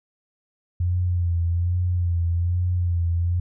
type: tone with vibrato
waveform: sine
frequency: 87.31 Hz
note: F2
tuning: in tune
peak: -19 dBFS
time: 0.8-3.4 s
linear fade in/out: 5 ms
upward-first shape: sine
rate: 1.2 Hz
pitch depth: 48 cents each way
effects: none